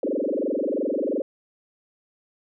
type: tone with frequency modulation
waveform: sine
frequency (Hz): 414.6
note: G#4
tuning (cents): -3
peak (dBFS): -22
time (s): 0.03-1.22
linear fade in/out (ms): 2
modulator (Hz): 22.9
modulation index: 6.8
effects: none